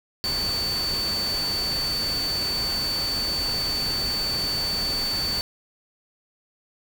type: tone in noise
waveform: sine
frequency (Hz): 4500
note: C#8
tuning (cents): +25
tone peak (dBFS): -24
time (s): 0.24-5.41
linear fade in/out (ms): 0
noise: pink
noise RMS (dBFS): -32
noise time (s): 0.24-5.41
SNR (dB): +5
effects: none